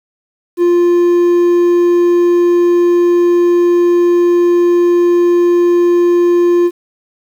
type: tone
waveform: triangle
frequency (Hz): 349.2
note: F4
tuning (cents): 0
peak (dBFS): -5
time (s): 0.57-6.71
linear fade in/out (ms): 50
effects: 7-bit